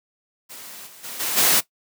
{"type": "noise with level steps", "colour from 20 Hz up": "white", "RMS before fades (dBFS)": [-39, -45, -34, -25, -17], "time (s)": [0.49, 1.61], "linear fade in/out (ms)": 20, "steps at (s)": [0.86, 1.03, 1.19, 1.36], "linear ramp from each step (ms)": 20, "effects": ["noise-tail reverb RT60 0.1 s tail -17 dB re dry", "high-pass 150 Hz 12 dB/octave"]}